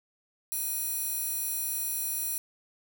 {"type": "tone with high-pass filter", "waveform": "square", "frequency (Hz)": 830.6, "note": "G#5", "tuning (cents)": 0, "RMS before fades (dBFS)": -32, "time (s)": [0.52, 2.38], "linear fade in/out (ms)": 0, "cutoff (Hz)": 11000, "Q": 1, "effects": ["8-bit"]}